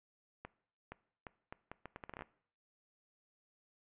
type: accelerating click train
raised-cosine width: 0.5 ms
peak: -30 dBFS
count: 14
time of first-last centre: 0.45-2.222 s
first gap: 470 ms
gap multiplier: 0.74
effects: noise-tail reverb RT60 0.6 s tail -20 dB re dry + resampled to 8000 Hz